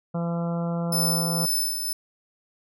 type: harmonic tone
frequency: 169.7 Hz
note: F3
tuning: 49 cents flat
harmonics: 1 / 2 / 3 / 4 / 5 / 6 / 7 / 8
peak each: -25 / -41 / -33 / -36 / -42 / -43 / -44 / -43 dBFS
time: 0.14-1.46 s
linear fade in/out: 10 ms
type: tone with tremolo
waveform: 10% pulse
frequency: 5274 Hz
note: E8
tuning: in tune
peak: -16 dBFS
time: 0.92-1.93 s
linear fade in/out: 5 ms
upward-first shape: sine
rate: 2 Hz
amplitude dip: 50%
effects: none